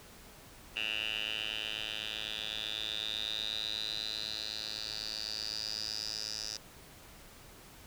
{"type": "tone with band-pass filter sweep", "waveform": "10% pulse", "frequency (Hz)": 108, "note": "A2", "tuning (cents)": -32, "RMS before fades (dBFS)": -38, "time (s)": [0.76, 6.57], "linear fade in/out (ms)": 5, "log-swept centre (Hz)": [2800, 5300], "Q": 9.6, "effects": ["pink hiss -54 dBFS RMS until 7.86 s"]}